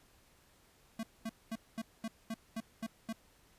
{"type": "tone bursts", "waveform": "square", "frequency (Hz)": 224, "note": "A3", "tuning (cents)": 31, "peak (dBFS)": -37, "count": 9, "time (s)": [0.99, 3.128], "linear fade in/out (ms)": 5, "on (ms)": 42, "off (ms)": 220, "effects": ["pink hiss -66 dBFS RMS until 3.58 s", "resampled to 32000 Hz"]}